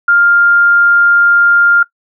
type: tone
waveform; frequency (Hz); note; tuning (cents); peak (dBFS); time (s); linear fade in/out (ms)
sine; 1401; F6; +5; -5; 0.08-1.83; 5
effects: noise-tail reverb RT60 0.1 s tail -20 dB re dry